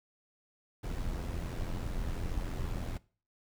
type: noise with amplitude modulation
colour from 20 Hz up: brown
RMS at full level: -33 dBFS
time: 0.83-2.98 s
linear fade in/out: 10 ms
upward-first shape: sine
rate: 86.2 Hz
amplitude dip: 55%
effects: noise-tail reverb RT60 0.4 s tail -21 dB re dry